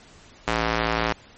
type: tone with band-pass filter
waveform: square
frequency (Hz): 56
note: A1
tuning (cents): +31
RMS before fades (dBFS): -24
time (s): 0.47-1.13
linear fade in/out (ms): 5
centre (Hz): 1600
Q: 0.58
effects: pink hiss -50 dBFS RMS until 1.37 s + MP3 32 kbps